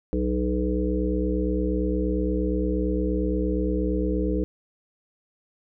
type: harmonic tone with a mistuned harmonic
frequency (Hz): 61.9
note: B1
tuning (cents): +5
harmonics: 1 / 3 / 5 / 7 / 8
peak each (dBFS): -26 / -29 / -27 / -30 / -31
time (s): 0.13-4.44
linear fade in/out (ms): 0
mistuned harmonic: 7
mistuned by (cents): -27
effects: none